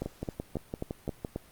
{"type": "two click trains", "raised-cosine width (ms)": 2, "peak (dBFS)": [-19, -20], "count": [6, 8], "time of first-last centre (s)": [[0.02, 1.36], [0.06, 1.248]], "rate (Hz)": [3.73, 5.89], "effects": ["pink hiss -57 dBFS RMS until 1.51 s", "Opus 48 kbps"]}